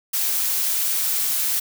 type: noise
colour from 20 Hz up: blue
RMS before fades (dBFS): -22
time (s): 0.13-1.6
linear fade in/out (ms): 10
effects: none